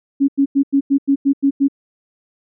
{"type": "tone bursts", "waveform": "sine", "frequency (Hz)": 277.2, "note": "C#4", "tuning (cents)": 0, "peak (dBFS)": -10, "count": 9, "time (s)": [0.2, 1.684], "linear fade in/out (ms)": 20, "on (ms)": 84, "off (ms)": 91, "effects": []}